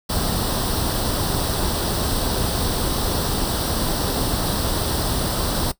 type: noise with comb filter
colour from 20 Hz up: pink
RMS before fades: -22 dBFS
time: 0.09-5.72 s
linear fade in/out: 10 ms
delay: 0.22 ms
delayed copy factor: +0.7
effects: noise-tail reverb RT60 0.1 s tail -17 dB re dry